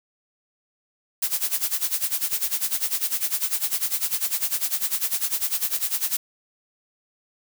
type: noise with tremolo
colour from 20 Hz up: blue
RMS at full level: -22 dBFS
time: 1.22-6.17 s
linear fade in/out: 5 ms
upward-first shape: sine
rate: 10 Hz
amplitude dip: 85%
effects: none